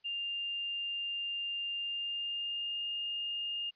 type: tone with pitch glide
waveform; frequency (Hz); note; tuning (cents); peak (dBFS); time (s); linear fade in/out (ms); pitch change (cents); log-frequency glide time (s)
sine; 2800 to 2826; F7 to F7; +4 to +20; -34; 0.04-3.71; 20; +16; 1.76-2.87
effects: white hiss -74 dBFS RMS until 3.75 s + resampled to 11025 Hz